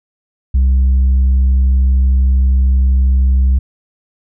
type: tone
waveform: sine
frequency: 65.2 Hz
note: C2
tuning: 5 cents flat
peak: -5 dBFS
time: 0.54-3.59 s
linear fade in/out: 10 ms
effects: tanh soft clip ceiling -7 dBFS